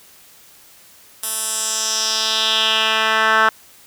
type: tone with band-pass filter sweep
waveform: 10% pulse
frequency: 220 Hz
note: A3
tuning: in tune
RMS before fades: -18 dBFS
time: 1.23-3.49 s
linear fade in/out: 2 ms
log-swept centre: 11000 to 1500 Hz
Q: 2.6
effects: white hiss -47 dBFS RMS until 3.86 s